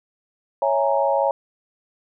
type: chord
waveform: sine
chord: A# half-diminished seventh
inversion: first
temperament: equal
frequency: 554.4 / 659.3 / 830.6 / 932.3 Hz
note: C#5 / E5 / G#5 / A#5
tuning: 0 / 0 / 0 / 0 cents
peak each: -20 / -24 / -23 / -24 dBFS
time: 0.62-1.31 s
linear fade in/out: 2 ms
effects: none